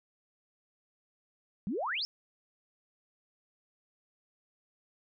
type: exponential sweep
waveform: sine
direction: up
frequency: 175 to 5588 Hz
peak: -31 dBFS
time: 1.67-2.05 s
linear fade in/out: 0 ms
effects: none